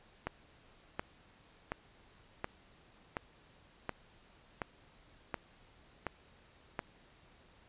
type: click train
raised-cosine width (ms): 0.5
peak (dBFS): -20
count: 10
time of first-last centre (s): 0.27-6.792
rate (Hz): 1.38
effects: pink hiss -63 dBFS RMS until 7.68 s + resampled to 8000 Hz